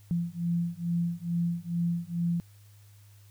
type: beating tone pair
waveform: sine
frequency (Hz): 170 / 172.3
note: F3 / F3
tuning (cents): -46 / -23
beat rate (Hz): 2.3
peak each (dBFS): -30 / -30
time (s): 0.11-2.4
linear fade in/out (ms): 0
effects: added 102 Hz sine -52 dBFS peak until 3.3 s + white hiss -63 dBFS RMS until 3.3 s